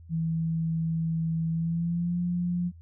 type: tone with pitch glide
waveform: sine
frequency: 163 to 175.71 Hz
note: E3 to F3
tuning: -19 to +11 cents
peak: -25 dBFS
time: 0.09-2.72 s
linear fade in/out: 50 ms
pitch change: +130 cents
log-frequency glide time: 1.51-2.2 s
effects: added 83 Hz sine -46 dBFS peak until 2.81 s